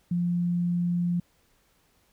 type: tone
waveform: sine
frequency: 174.61 Hz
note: F3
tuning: in tune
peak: -23 dBFS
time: 0.11-1.2 s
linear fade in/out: 5 ms
effects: pink hiss -66 dBFS RMS until 2.12 s